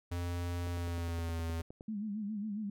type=tone with pitch glide; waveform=square; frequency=87.31 to 82.65 Hz; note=F2 to E2; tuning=0 to +5 cents; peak=-35 dBFS; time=0.11-1.62 s; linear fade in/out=10 ms; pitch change=-95 cents; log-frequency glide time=0.7-1.39 s
type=click train; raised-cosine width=2 ms; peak=-34 dBFS; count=12; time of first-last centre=0.67-1.809 s; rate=9.66 Hz
type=tone with vibrato; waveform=sine; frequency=209.4 Hz; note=G#3; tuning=15 cents sharp; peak=-35 dBFS; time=1.88-2.7 s; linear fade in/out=5 ms; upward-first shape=sine; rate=7.3 Hz; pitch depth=87 cents each way
effects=none